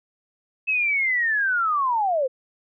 sine linear sweep, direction down, 2610 to 493.9 Hz, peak -19 dBFS, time 0.67-2.28 s, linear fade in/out 20 ms, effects none

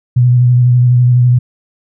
sine tone with vibrato, 123.47 Hz, B2, in tune, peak -5 dBFS, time 0.16-1.39 s, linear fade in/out 10 ms, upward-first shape square, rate 12 Hz, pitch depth 20 cents each way, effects none

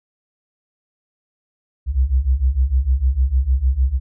sine beating tone pair, 61.74 / 68.34 Hz, B1 / C#2, 0 / -24 cents, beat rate 6.6 Hz, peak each -18 / -16 dBFS, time 1.86-4 s, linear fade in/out 50 ms, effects none

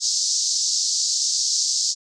pink band-pass noise, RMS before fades -22 dBFS, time 0-1.95 s, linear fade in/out 50 ms, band 4500 to 7100 Hz, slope 48 dB/octave, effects resampled to 22050 Hz

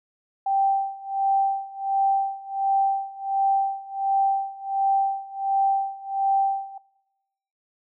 sine tone with tremolo, 783 Hz, G5, 2 cents flat, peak -17 dBFS, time 0.46-6.78 s, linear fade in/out 5 ms, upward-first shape sine, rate 1.4 Hz, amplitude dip 90%, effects noise-tail reverb RT60 1.0 s tail -22 dB re dry

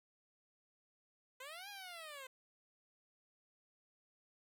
10% pulse linear two-way sweep, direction up then down, 498.2 to 827 to 509 Hz, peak -40 dBFS, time 1.4-2.27 s, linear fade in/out 5 ms, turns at 1.69 s, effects none

